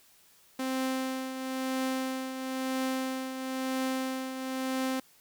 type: tone with tremolo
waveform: sawtooth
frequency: 261.6 Hz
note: C4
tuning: in tune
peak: -24 dBFS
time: 0.59-5 s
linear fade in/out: 5 ms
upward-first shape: triangle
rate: 1 Hz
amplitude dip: 60%
effects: white hiss -61 dBFS RMS until 5.2 s